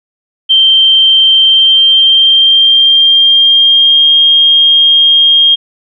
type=tone with pitch glide; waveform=sine; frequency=3136 to 3230 Hz; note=G7 to G#7; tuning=0 to -49 cents; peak=-3 dBFS; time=0.49-5.56 s; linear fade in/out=20 ms; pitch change=+51 cents; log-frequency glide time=1.43-4.18 s; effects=none